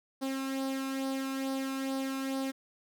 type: tone with flanger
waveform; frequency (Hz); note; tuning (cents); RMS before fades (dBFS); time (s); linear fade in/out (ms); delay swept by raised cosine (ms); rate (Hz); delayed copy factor
sawtooth; 268.1; C4; +42; -34; 0.21-2.52; 20; 0.2 to 0.8; 2.3; +0.55
effects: none